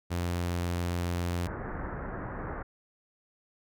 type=tone; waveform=sawtooth; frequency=87.3 Hz; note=F2; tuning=in tune; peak=-25 dBFS; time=0.1-1.48 s; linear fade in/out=20 ms
type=low-pass noise; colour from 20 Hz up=pink; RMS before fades=-37 dBFS; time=1.46-2.63 s; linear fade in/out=10 ms; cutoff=1800 Hz; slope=48 dB/octave
effects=none